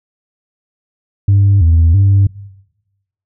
sine tone with pitch steps, 99.5 / 82.2 / 98.6 Hz, G2 / E2 / G2, +26 / -4 / +11 cents, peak -4 dBFS, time 1.28-2.27 s, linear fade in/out 5 ms, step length 330 ms, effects noise-tail reverb RT60 1.0 s tail -22 dB re dry + tanh soft clip ceiling -4 dBFS

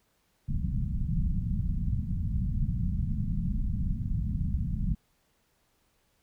pink low-pass noise, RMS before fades -29 dBFS, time 0.48-4.95 s, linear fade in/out 10 ms, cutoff 210 Hz, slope 48 dB/octave, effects pink hiss -71 dBFS RMS until 6.22 s

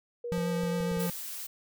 sine tone with pitch glide, 478.4 to 463.2 Hz, A#4 to A#4, +45 to -11 cents, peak -33 dBFS, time 0.24-1.07 s, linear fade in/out 5 ms, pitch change -56 cents, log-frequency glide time 0.82-0.91 s
square tone with vibrato, 174.61 Hz, F3, in tune, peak -30 dBFS, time 0.32-1.1 s, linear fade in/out 2 ms, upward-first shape triangle, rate 7.4 Hz, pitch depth 17 cents each way
clicks, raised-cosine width 5 ms, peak -31 dBFS, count 6, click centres 0.321 / 0.38 / 0.635 / 0.805 / 0.915 / 0.972 s
blue noise, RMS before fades -39 dBFS, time 0.99-1.47 s, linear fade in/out 10 ms
effects none

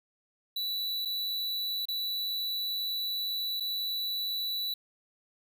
square tone with dropouts, 3951 Hz, B7, in tune, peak -31 dBFS, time 0.56-4.74 s, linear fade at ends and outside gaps 5 ms, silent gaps 1.051-1.055 / 1.855-1.884 / 3.6-3.605 s, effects none

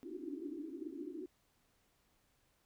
white band-pass noise, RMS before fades -45 dBFS, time 0.03-1.26 s, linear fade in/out 0 ms, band 270 to 370 Hz, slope 96 dB/octave, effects pink hiss -75 dBFS RMS until 2.65 s

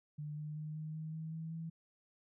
sine tone with pitch steps, 149.5 / 151.41 / 153.35 / 155.31 / 157.3 / 159.31 / 161.34 / 163.41 Hz, D3 / D#3 / D#3 / D#3 / D#3 / D#3 / E3 / E3, +31 / -47 / -25 / -3 / +19 / +41 / -37 / -15 cents, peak -40 dBFS, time 0.18-1.7 s, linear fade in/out 10 ms, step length 190 ms, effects none

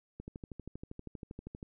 click train, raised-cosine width 3 ms, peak -30 dBFS, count 19, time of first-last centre 0.2-1.629 s, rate 12.6 Hz, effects none

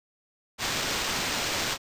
violet noise with sample-and-hold, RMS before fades -29 dBFS, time 0.58-1.78 s, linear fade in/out 50 ms, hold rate 11025 Hz, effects resampled to 32000 Hz

